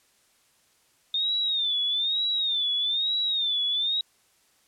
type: tone with vibrato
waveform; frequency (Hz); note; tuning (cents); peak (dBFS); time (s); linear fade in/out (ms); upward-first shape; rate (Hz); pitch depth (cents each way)
sine; 3637; A#7; -43; -23; 1.14-4.01; 2; sine; 1.1; 120
effects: white hiss -64 dBFS RMS until 4.67 s + low-pass 11000 Hz 12 dB/octave